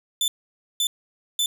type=tone bursts; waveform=sawtooth; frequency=3520 Hz; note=A7; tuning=in tune; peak=-17 dBFS; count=3; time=0.21-1.46 s; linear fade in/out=2 ms; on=70 ms; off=520 ms; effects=none